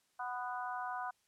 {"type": "harmonic tone with a mistuned harmonic", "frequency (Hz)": 246.9, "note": "B3", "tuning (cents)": 0, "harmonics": [3, 4, 5, 6], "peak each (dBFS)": [-41, -42, -45, -45], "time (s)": [0.19, 1.11], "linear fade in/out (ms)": 10, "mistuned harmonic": 4, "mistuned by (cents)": 15, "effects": ["white hiss -75 dBFS RMS until 1.27 s", "low-pass 10000 Hz 12 dB/octave"]}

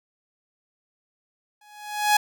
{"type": "tone with exponential growth", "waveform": "sawtooth", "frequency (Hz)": 837, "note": "G#5", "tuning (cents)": 13, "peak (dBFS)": -10, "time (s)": [1.61, 2.17], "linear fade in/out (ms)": 5, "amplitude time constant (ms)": 120, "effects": []}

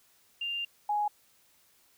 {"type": "tone pair in turn", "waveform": "sine", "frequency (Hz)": [2794, 832.7], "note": ["F7", "G#5"], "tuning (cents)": [0, 4], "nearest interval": "octave + major sixth", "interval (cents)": 2096, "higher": "first", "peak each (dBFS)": [-31, -26], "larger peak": "second", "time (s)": [[0.41, 0.65], [0.89, 1.08]], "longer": "first", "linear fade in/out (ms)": 5, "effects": ["white hiss -65 dBFS RMS until 1.97 s"]}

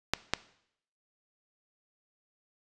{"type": "clicks", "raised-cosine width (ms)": 0.2, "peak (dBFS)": -7, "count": 2, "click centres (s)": [0.136, 0.336], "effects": ["noise-tail reverb RT60 0.7 s tail -18 dB re dry", "resampled to 22050 Hz"]}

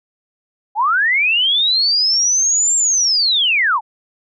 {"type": "linear two-way sweep", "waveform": "sine", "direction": "up then down", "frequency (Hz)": [786, 7459, 786], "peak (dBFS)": -12, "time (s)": [0.75, 3.81], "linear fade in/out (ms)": 50, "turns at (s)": 2.76, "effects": []}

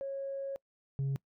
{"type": "tone pair in turn", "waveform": "sine", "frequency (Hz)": [548, 137], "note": ["C#5", "C#3"], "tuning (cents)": [-20, -20], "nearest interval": "2 octaves", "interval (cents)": 2400, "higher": "first", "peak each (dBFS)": [-34, -27], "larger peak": "second", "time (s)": [[0.01, 0.56], [0.99, 1.16]], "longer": "first", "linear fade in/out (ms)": 0, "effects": ["noise-tail reverb RT60 0.1 s tail -25 dB re dry", "tanh soft clip ceiling -29 dBFS"]}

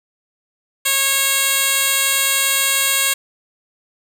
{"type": "tone with band-pass filter", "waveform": "10% pulse", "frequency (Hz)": 547, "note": "C#5", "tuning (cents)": -23, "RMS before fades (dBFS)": -17, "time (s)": [0.85, 3.14], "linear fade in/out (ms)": 10, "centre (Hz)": 10000, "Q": 0.54, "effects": []}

